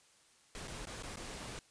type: noise with dropouts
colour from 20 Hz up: pink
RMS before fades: -45 dBFS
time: 0.55-1.59 s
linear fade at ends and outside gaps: 0 ms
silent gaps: 0.674-0.68 / 0.854-0.871 / 1.024-1.034 / 1.158-1.171 s
effects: white hiss -66 dBFS RMS until 1.7 s + resampled to 22050 Hz

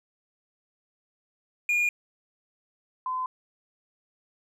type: tone pair in turn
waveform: triangle / sine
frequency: 2428 / 1022.7 Hz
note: D#7 / C6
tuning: -43 / -40 cents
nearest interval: octave + minor third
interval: 1497 cents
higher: first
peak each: -20 / -27 dBFS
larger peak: first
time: 1.69-1.89 / 3.06-3.26 s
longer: neither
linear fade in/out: 2 ms
effects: none

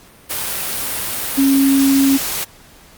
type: tone in noise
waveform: sine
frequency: 273.2 Hz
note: C#4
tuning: 25 cents flat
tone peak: -10 dBFS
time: 1.37-2.18 s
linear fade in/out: 20 ms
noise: white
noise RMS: -22 dBFS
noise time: 0.29-2.45 s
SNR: +9 dB
effects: pink hiss -45 dBFS RMS until 2.97 s + Opus 48 kbps

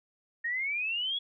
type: exponential sweep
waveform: sine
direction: up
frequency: 1834 to 3397 Hz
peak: -29 dBFS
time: 0.44-1.19 s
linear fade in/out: 10 ms
effects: none

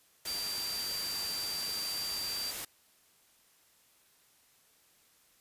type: tone in noise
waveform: sine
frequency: 4699 Hz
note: D8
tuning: in tune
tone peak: -35 dBFS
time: 0.27-2.51 s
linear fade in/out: 5 ms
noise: white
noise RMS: -39 dBFS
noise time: 0.25-2.65 s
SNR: +1 dB
effects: white hiss -66 dBFS RMS until 5.4 s + resampled to 32000 Hz

